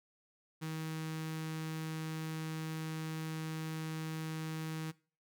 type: tone with notch filter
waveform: sawtooth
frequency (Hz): 158.7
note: D#3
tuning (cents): +35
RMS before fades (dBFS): -40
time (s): 0.61-4.92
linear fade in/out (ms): 20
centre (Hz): 610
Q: 1.6
effects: noise-tail reverb RT60 0.4 s tail -21 dB re dry